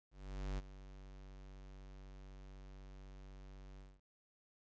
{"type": "tone with ADSR envelope", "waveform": "square", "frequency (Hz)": 48.02, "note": "G1", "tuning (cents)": -35, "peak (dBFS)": -38, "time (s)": [0.11, 4.01], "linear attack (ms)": 470, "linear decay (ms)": 30, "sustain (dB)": -15, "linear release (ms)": 210, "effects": ["resampled to 16000 Hz", "13-bit"]}